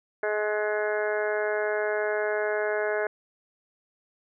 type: harmonic tone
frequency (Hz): 211.2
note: G#3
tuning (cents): +29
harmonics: 2 / 3 / 4 / 5 / 6 / 7 / 8 / 9 / 10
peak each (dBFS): -28 / -29 / -37 / -41 / -43 / -34 / -34 / -46 / -41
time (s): 0.23-3.07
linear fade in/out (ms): 2
effects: none

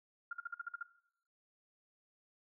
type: tone bursts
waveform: sine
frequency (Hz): 1400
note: F6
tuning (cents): +4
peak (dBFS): -37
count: 8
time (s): 0.31-0.828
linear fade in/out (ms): 5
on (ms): 21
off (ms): 50
effects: noise-tail reverb RT60 0.7 s tail -17 dB re dry

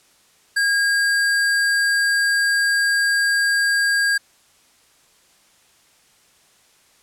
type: tone with sample-and-hold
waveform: sine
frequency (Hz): 1630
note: G#6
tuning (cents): -33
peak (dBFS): -15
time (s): 0.56-4.18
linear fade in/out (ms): 10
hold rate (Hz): 6300
effects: white hiss -56 dBFS RMS until 7.02 s + low-pass 10000 Hz 12 dB/octave

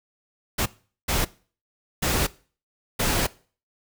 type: noise bursts at uneven times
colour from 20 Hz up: pink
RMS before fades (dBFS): -23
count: 4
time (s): 0.58-0.66 / 1.08-1.25 / 2.02-2.27 / 2.99-3.27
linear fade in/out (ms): 10
effects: noise-tail reverb RT60 0.4 s tail -20 dB re dry

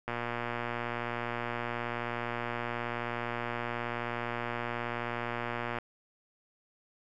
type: click train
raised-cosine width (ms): 0.5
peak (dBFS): -19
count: 680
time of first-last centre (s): 0.08-5.786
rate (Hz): 119
effects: none

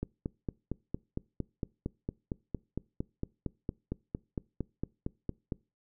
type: click train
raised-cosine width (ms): 3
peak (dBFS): -20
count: 25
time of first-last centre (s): 0.03-5.522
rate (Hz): 4.37
effects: noise-tail reverb RT60 0.3 s tail -24 dB re dry

